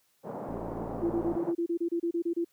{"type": "band-pass noise", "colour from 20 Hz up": "white", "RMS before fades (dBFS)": -38, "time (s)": [0.23, 1.54], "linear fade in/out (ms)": 50, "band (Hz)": [140, 790], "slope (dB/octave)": 24}
{"type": "click train", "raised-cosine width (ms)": 2, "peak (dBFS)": -26, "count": 50, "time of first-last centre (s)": [0.49, 1.353], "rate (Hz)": 56.8}
{"type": "tone bursts", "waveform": "sine", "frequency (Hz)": 339.6, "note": "F4", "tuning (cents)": -48, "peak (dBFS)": -26, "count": 13, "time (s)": [1.02, 2.447], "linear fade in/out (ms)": 10, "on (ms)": 83, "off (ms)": 29}
{"effects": ["white hiss -70 dBFS RMS until 2.52 s"]}